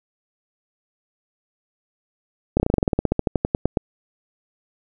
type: slowing click train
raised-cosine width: 2 ms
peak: -4 dBFS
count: 20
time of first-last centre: 2.57-3.772 s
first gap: 29 ms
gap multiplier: 1.08
effects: none